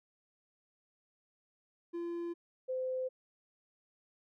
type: tone pair in turn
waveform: triangle / sine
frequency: 342.3 / 514.8 Hz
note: F4 / C5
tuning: -35 / -28 cents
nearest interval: perfect fifth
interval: 707 cents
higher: second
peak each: -34 / -33 dBFS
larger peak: second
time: 1.93-2.34 / 2.68-3.09 s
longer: neither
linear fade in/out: 20 ms
effects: none